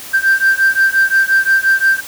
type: beating tone pair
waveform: sine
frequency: 1568 / 1573.7 Hz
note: G6 / G6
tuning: 0 / +6 cents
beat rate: 5.7 Hz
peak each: -11 dBFS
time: 0.13-2.01 s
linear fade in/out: 20 ms
effects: tanh soft clip ceiling -5 dBFS + white hiss -31 dBFS RMS until 2.07 s